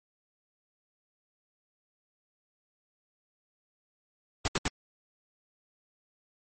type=noise bursts; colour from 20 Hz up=pink; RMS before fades=-28 dBFS; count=3; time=4.45-4.681 s; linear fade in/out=2 ms; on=29 ms; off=72 ms; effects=MP3 32 kbps

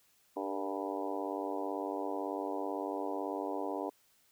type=harmonic tone with a mistuned harmonic; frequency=98 Hz; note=G2; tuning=in tune; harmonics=3 / 4 / 5 / 6 / 7 / 8 / 9 / 10; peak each=-40 / -41 / -42 / -43 / -43 / -44 / -45 / -45 dBFS; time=0.36-3.9 s; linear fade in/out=10 ms; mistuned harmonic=5; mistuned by=-53 cents; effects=white hiss -69 dBFS RMS until 4.31 s

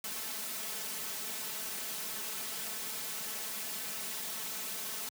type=noise with comb filter; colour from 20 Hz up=white; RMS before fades=-39 dBFS; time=0.04-5.09 s; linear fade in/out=2 ms; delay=4.6 ms; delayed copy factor=+1; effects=high-pass 100 Hz 12 dB/octave

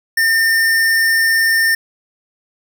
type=tone; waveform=square; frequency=1809 Hz; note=A6; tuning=48 cents sharp; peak=-12 dBFS; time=0.17-1.75 s; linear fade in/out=5 ms; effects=none

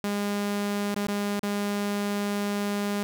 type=tone with dropouts; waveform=sawtooth; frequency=203.8 Hz; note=G#3; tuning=32 cents flat; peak=-22 dBFS; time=0.04-3.03 s; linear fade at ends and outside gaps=0 ms; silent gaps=0.944-0.962 / 1.068-1.084 / 1.394-1.432 s; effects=none

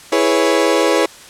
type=chord; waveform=35% pulse; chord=C# minor seventh; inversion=first; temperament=equal; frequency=329.6 / 415.3 / 493.9 / 554.4 Hz; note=E4 / G#4 / B4 / C#5; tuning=0 / 0 / 0 / 0 cents; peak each=-16 dBFS; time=0.12-1.06 s; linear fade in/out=5 ms; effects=white hiss -39 dBFS RMS until 1.29 s + low-pass 9000 Hz 12 dB/octave

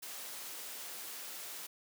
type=high-pass noise; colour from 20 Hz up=white; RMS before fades=-45 dBFS; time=0.02-1.67 s; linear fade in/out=10 ms; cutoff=280 Hz; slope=12 dB/octave; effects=none

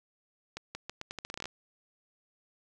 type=accelerating click train; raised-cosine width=0.2 ms; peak=-21 dBFS; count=14; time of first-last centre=0.57-1.456 s; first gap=180 ms; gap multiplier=0.81; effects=none

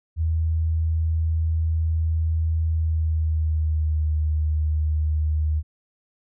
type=tone with pitch glide; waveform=sine; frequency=80.6 to 76.96 Hz; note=E2 to D#2; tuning=-38 to -18 cents; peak=-19 dBFS; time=0.16-5.63 s; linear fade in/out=50 ms; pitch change=-80 cents; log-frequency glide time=2.67-4.11 s; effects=none

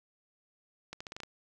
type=accelerating click train; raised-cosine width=0.2 ms; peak=-24 dBFS; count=7; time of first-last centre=0.93-1.234 s; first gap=75 ms; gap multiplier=0.84; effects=none

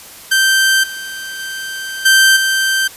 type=tone with level steps; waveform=sawtooth; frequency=1561 Hz; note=G6; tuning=8 cents flat; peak=-6 / -21 / -19 / -3 / -9 dBFS; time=0.31-2.88 s; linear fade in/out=10 ms; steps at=0.83 / 1.39 / 2.05 / 2.36 s; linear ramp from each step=10 ms; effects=white hiss -36 dBFS RMS until 2.96 s + resampled to 32000 Hz

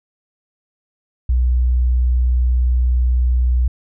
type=tone; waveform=sine; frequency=61.74 Hz; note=B1; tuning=in tune; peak=-12 dBFS; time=1.29-3.68 s; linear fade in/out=5 ms; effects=none

